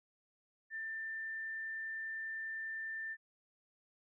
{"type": "tone", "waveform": "sine", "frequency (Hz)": 1785, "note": "A6", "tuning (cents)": 24, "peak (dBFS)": -39, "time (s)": [0.7, 3.17], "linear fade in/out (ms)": 50, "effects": []}